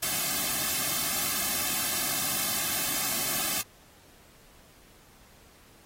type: noise with comb filter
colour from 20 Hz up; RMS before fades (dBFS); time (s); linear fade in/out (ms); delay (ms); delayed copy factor
white; -29; 0.02-3.62; 10; 2.1; -1
effects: pink hiss -57 dBFS RMS until 5.85 s + AAC 48 kbps